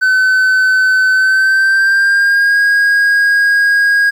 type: tone with pitch glide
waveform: triangle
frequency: 1519 to 1637.5 Hz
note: F#6 to G#6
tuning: +45 to -25 cents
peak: -6 dBFS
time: 0.01-4.11 s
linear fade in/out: 20 ms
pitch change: +130 cents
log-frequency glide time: 1.12-2.59 s
effects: 8-bit